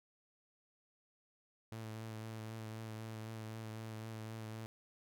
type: tone with vibrato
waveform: sawtooth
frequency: 110.7 Hz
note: A2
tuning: 11 cents sharp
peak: -40 dBFS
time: 1.72-4.66 s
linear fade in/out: 0 ms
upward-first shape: triangle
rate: 3.9 Hz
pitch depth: 27 cents each way
effects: none